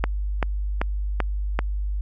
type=click train; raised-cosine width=0.5 ms; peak=-7 dBFS; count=5; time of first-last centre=0.04-1.59 s; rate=2.58 Hz; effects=added 50 Hz sine -23 dBFS peak until 2.01 s